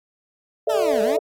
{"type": "chord", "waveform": "sine", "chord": "A suspended fourth", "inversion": "none", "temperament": "equal with one note detuned", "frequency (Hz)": [440, 594.2, 659.3], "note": ["A4", "D5", "E5"], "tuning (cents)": [0, 20, 0], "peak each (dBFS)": [-21, -22, -23], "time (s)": [0.67, 1.19], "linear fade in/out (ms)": 5}
{"type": "linear two-way sweep", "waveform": "20% pulse", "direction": "down then up", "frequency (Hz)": [460, 201.9, 324.4], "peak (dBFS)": -20, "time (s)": [0.69, 1.17], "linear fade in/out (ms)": 10, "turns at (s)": 1.02}
{"effects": ["AAC 64 kbps"]}